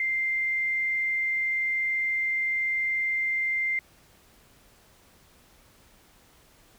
sine tone, 2093 Hz, C7, in tune, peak -24 dBFS, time 0-3.79 s, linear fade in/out 2 ms, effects pink hiss -58 dBFS RMS until 6.78 s

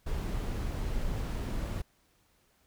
brown noise, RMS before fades -33 dBFS, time 0.06-1.82 s, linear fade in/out 10 ms, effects pink hiss -69 dBFS RMS until 2.66 s

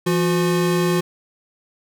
square tone pair together, 169.9 / 360 Hz, F3 / F#4, -47 / -47 cents, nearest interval octave + minor second, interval 1300 cents, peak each -20 dBFS, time 0.06-1.01 s, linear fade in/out 10 ms, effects none

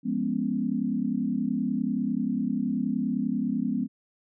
sine chord, C# dominant seventh, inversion first, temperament equal, 174.61 / 207.7 / 246.9 / 277.2 Hz, E#3 / G#3 / B3 / C#4, 0 / 0 / 0 / 0 cents, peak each -34 / -29 / -28 / -32 dBFS, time 0.03-3.88 s, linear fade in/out 50 ms, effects none

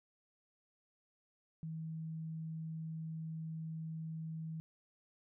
sine tone, 160.4 Hz, E3, 47 cents flat, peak -40 dBFS, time 1.63-4.6 s, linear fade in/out 0 ms, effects none

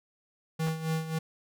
square tone with tremolo, 160.2 Hz, E3, 49 cents flat, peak -27 dBFS, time 0.59-1.19 s, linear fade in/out 10 ms, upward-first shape sine, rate 3.7 Hz, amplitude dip 70%
clicks, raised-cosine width 0.5 ms, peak -25 dBFS, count 2, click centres 0.671 / 0.684 s
effects none

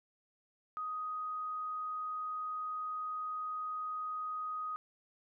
sine tone, 1250 Hz, D#6, 8 cents sharp, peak -36 dBFS, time 0.77-4.76 s, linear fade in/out 0 ms, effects none

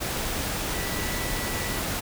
sine tone in noise, 1961 Hz, B6, 13 cents flat, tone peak -37 dBFS, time 0.73-1.8 s, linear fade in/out 20 ms, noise pink, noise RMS -29 dBFS, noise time 0-2.01 s, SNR -11 dB, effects none

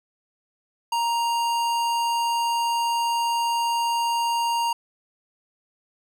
sine tone with hard clipping, 935 Hz, A#5, 5 cents sharp, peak -23 dBFS, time 0.92-4.73 s, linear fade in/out 5 ms, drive 18 dB, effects none

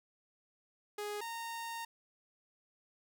sawtooth tone pair in turn, 415.4 / 922.4 Hz, G#4 / A#5, 0 / -19 cents, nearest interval octave + major second, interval 1381 cents, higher second, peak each -34 / -36 dBFS, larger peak first, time 0.98-1.21 / 1.21-1.85 s, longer second, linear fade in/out 5 ms, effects none

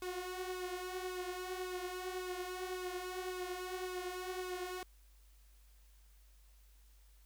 sawtooth tone with flanger, 365.7 Hz, F#4, 20 cents flat, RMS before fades -42 dBFS, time 0.02-4.83 s, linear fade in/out 2 ms, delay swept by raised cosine 1.9 to 7.5 ms, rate 1.8 Hz, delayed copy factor +0.6, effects added 50 Hz sine -60 dBFS peak until 7.25 s + white hiss -71 dBFS RMS until 7.25 s

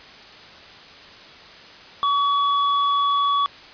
square tone, 1133 Hz, C#6, 37 cents sharp, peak -18 dBFS, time 2.03-3.46 s, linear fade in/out 0 ms, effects white hiss -43 dBFS RMS until 3.73 s + resampled to 11025 Hz

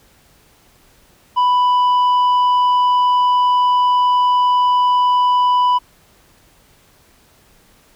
triangle tone with tanh clipping, 991 Hz, B5, 6 cents sharp, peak -12 dBFS, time 1.36-5.79 s, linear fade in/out 20 ms, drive 9 dB, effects pink hiss -52 dBFS RMS until 7.95 s

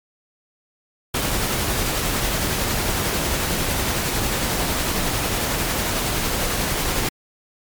pink noise with tremolo, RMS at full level -21 dBFS, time 1.14-7.09 s, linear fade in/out 5 ms, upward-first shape triangle, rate 11 Hz, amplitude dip 25%, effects MP3 96 kbps

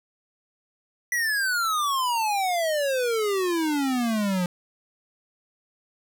square exponential sweep, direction down, 1975.5 to 174.61 Hz, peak -23 dBFS, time 1.12-4.46 s, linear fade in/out 2 ms, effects none

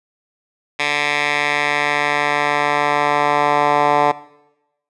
10% pulse tone with band-pass filter sweep, 146.4 Hz, D3, 5 cents flat, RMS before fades -17 dBFS, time 0.79-4.12 s, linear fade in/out 10 ms, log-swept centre 2500 to 940 Hz, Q 1.5, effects noise-tail reverb RT60 0.9 s tail -19 dB re dry + resampled to 24000 Hz

